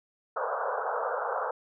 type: band-pass noise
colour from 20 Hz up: pink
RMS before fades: -31 dBFS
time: 0.36-1.51 s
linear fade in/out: 5 ms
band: 450 to 1500 Hz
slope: 96 dB/octave
effects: none